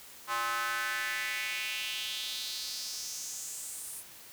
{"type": "tone with high-pass filter sweep", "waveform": "square", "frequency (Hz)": 116.8, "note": "A#2", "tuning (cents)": 4, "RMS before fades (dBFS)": -36, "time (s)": [0.27, 4.04], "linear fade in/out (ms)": 50, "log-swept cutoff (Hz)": [1100, 10000], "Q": 3.3, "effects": ["white hiss -51 dBFS RMS until 4.32 s"]}